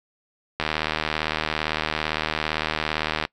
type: click train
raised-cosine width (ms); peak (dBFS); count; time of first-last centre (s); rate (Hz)
0.3; -7; 207; 0.6-3.251; 77.7
effects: noise-tail reverb RT60 0.1 s tail -24 dB re dry